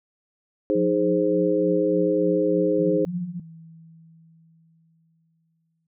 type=chord; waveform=sine; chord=Ab major; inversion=second; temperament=equal; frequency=311.1 / 415.3 / 523.3 Hz; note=Eb4 / Ab4 / C5; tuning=0 / 0 / 0 cents; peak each=-23 dBFS; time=0.7-3.05 s; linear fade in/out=0 ms
type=tone with tremolo; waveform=sine; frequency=177.6 Hz; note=F3; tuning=29 cents sharp; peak=-24 dBFS; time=0.75-3.4 s; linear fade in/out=5 ms; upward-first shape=triangle; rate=3.4 Hz; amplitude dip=70%
type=tone with exponential decay; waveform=sine; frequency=163.2 Hz; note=E3; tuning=17 cents flat; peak=-31 dBFS; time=2.78-5.87 s; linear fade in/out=5 ms; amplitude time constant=670 ms
effects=none